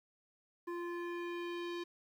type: tone with low-pass filter sweep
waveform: square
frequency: 346.7 Hz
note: F4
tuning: 13 cents flat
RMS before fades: -41 dBFS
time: 0.67-1.84 s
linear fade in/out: 10 ms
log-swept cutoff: 1400 to 4200 Hz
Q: 1.6
effects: 11-bit